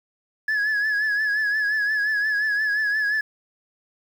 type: tone with vibrato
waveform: sine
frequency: 1700 Hz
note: G#6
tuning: 40 cents sharp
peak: -17 dBFS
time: 0.48-3.21 s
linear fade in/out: 5 ms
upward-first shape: triangle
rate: 5.7 Hz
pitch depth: 66 cents each way
effects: tanh soft clip ceiling -19 dBFS + 8-bit